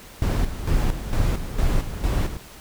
brown noise with tremolo, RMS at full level -20 dBFS, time 0.22-2.37 s, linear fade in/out 2 ms, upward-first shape square, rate 2.2 Hz, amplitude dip 65%, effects pink hiss -44 dBFS RMS until 2.6 s

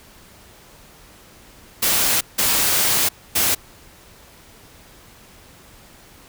white noise bursts at uneven times, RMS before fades -18 dBFS, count 3, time 1.82-2.21 / 2.38-3.09 / 3.35-3.55 s, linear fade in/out 10 ms, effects pink hiss -47 dBFS RMS until 6.28 s

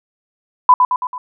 sine tone with echo, 1000 Hz, B5, 21 cents sharp, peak -3 dBFS, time 0.69-0.74 s, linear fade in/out 2 ms, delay 110 ms, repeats 4, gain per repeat -5 dB, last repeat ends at 1.18 s, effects none

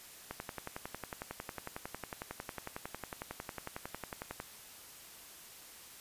click train, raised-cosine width 0.5 ms, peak -24 dBFS, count 46, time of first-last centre 0.31-4.401 s, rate 11 Hz, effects white hiss -53 dBFS RMS until 6 s + resampled to 32000 Hz

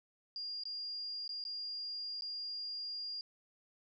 sine tone with dropouts, 4817 Hz, D8, 43 cents sharp, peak -39 dBFS, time 0.36-3.21 s, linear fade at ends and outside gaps 1 ms, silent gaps 0.636-0.654 / 1.278-1.292 / 1.44-1.451 / 2.21-2.221 s, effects none

